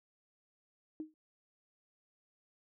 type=tone with exponential decay; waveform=sine; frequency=311.6 Hz; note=D#4; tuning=3 cents sharp; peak=-35 dBFS; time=1-1.14 s; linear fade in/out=1 ms; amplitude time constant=30 ms; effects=none